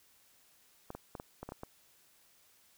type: clicks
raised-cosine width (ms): 1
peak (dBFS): -28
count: 8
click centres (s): 0.904 / 0.95 / 1.152 / 1.199 / 1.43 / 1.49 / 1.521 / 1.634
effects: white hiss -66 dBFS RMS until 2.77 s